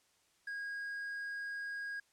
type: tone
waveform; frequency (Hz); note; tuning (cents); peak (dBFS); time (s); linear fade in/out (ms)
triangle; 1637; G#6; -25; -37; 0.47-2; 5
effects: white hiss -72 dBFS RMS until 2.12 s + low-pass 9000 Hz 12 dB/octave